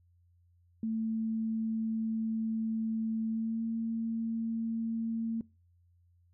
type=tone with pitch glide; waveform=sine; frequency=222.5 to 226.7 Hz; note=A3 to A#3; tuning=+20 to -48 cents; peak=-30 dBFS; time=0.83-5.41 s; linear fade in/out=2 ms; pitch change=+32 cents; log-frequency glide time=3.28-3.65 s; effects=noise-tail reverb RT60 0.3 s tail -23 dB re dry + added 87 Hz sine -63 dBFS peak until 6.33 s